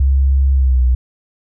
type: tone with pitch glide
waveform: sine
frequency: 67.6 to 62.35 Hz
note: C#2 to B1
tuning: -43 to +17 cents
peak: -9 dBFS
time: 0-0.95 s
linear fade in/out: 5 ms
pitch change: -140 cents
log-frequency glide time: 0.53-0.83 s
effects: none